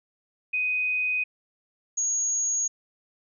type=tone pair in turn; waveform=sine; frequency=2500 / 6636 Hz; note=D#7 / G#8; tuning=+8 / -2 cents; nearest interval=octave + perfect fourth; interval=1690 cents; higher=second; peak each=-23 dBFS; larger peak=neither; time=0.53-1.24 / 1.97-2.68 s; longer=neither; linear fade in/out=10 ms; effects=none